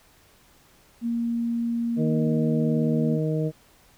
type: tone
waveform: sine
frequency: 233.9 Hz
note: A#3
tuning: 6 cents sharp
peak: -23 dBFS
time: 1.01-3.19 s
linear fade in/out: 50 ms
type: harmonic tone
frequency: 156 Hz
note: D#3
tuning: 5 cents sharp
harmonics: 1 / 2 / 3 / 4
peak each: -24 / -30 / -29 / -34 dBFS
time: 1.96-3.52 s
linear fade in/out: 50 ms
effects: pink hiss -57 dBFS RMS until 3.97 s